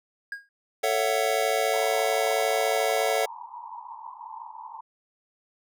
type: tone with exponential decay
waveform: triangle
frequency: 1632 Hz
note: G#6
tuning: 31 cents flat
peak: -26 dBFS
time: 0.32-0.49 s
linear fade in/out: 2 ms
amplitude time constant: 35 ms
type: chord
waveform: square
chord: F# minor seventh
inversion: first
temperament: just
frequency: 444 / 555 / 666 / 740 Hz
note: A4 / C#5 / E5 / F#5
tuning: +16 / +2 / +18 / 0 cents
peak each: -29 dBFS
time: 0.83-3.26 s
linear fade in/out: 10 ms
type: band-pass noise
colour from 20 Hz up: pink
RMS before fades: -41 dBFS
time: 1.73-4.81 s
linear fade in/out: 5 ms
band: 880 to 1000 Hz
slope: 96 dB/octave
effects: none